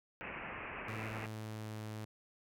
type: low-pass noise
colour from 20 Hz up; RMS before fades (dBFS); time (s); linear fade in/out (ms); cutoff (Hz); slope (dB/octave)
white; -45; 0.21-1.26; 0; 2700; 96
type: tone with pitch glide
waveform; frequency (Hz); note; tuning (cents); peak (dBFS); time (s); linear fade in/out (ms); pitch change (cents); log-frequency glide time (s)
sawtooth; 109.7 to 108.13; A2 to A2; -5 to -30; -38; 0.88-2.05; 5; -25; 1.07-1.8
effects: none